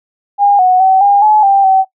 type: tone with pitch steps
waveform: sine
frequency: 810 / 737 / 761 / 807 / 853 / 789 / 765 Hz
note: G#5 / F#5 / F#5 / G#5 / G#5 / G5 / G5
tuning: -43 / -7 / +48 / -50 / +46 / +11 / -42 cents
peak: -5 dBFS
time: 0.38-1.85 s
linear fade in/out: 50 ms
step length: 210 ms
effects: noise-tail reverb RT60 0.1 s tail -19 dB re dry